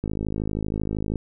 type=click train; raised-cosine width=3 ms; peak=-14 dBFS; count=60; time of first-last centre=0.04-1.157 s; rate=52.8 Hz; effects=none